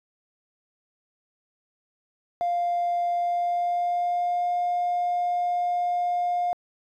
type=tone with pitch glide; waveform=triangle; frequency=699 to 708.3 Hz; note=F5 to F5; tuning=+1 to +24 cents; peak=-19 dBFS; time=2.41-6.53 s; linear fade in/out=0 ms; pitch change=+23 cents; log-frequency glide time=3.16-4.5 s; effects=tanh soft clip ceiling -19 dBFS